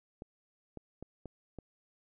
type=clicks; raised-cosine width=2 ms; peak=-30 dBFS; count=5; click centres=0.221 / 0.773 / 1.026 / 1.257 / 1.587 s; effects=none